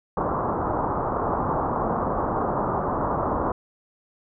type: low-pass noise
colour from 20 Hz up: white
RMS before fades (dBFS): -25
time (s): 0.17-3.52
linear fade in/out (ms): 2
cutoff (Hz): 1200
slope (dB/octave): 48
effects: none